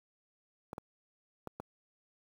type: clicks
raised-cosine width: 1 ms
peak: -26 dBFS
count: 4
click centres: 0.731 / 0.781 / 1.473 / 1.6 s
effects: high-pass 80 Hz 12 dB/octave + 9-bit